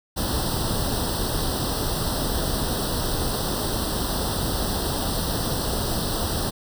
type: noise with comb filter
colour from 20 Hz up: pink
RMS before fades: -25 dBFS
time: 0.16-6.51 s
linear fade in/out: 20 ms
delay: 0.22 ms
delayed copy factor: +1
effects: none